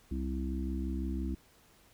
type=harmonic tone; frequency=65.9 Hz; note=C2; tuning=13 cents sharp; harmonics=1 / 3 / 4 / 5; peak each=-34 / -39 / -40 / -41 dBFS; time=0.11-1.35 s; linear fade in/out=5 ms; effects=pink hiss -63 dBFS RMS until 1.93 s